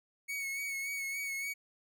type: tone with vibrato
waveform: 45% pulse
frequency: 2217 Hz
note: C#7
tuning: in tune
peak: -35 dBFS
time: 0.28-1.54 s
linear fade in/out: 20 ms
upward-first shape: sine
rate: 3.5 Hz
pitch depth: 32 cents each way
effects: none